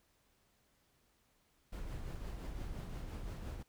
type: noise with tremolo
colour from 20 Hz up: brown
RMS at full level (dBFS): -41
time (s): 1.72-3.63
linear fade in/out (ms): 10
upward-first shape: triangle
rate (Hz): 5.8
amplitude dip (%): 45
effects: pink hiss -74 dBFS RMS until 3.68 s